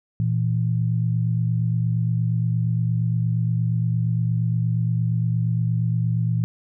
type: tone pair together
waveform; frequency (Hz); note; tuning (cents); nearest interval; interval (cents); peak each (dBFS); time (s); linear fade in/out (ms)
sine; 116.54 / 165.11; A#2 / E3; 0 / +3; tritone; 603; -20 / -24; 0.2-6.44; 0
effects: none